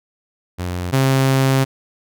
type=tone pair in turn; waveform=sawtooth; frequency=89.3 / 133.8 Hz; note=F2 / C3; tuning=+39 / +39 cents; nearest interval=perfect fifth; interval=700 cents; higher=second; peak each=-18 / -9 dBFS; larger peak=second; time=0.58-0.92 / 0.92-1.65 s; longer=second; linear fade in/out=20 ms; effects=none